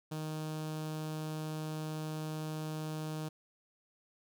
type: tone with notch filter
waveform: sawtooth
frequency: 155.56 Hz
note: D#3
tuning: in tune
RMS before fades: -39 dBFS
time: 0.11-3.29 s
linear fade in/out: 10 ms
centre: 2000 Hz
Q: 1.9
effects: none